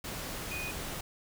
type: tone in noise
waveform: sine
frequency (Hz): 2481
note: D#7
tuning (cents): -6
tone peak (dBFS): -37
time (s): 0.51-0.71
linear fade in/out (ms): 5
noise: pink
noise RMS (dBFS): -39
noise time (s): 0.04-1.01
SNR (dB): -1
effects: none